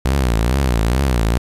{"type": "tone with vibrato", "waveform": "sawtooth", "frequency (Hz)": 61.5, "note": "B1", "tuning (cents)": -7, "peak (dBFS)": -10, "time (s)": [0.05, 1.38], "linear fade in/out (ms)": 5, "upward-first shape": "triangle", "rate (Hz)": 2.3, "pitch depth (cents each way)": 250, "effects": ["resampled to 32000 Hz", "8-bit"]}